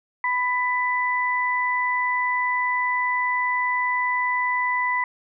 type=tone pair together; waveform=sine; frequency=995 / 1990 Hz; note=B5 / B6; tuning=+13 / +13 cents; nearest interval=octave; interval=1200 cents; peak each=-23 dBFS; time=0.24-5.04 s; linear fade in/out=2 ms; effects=none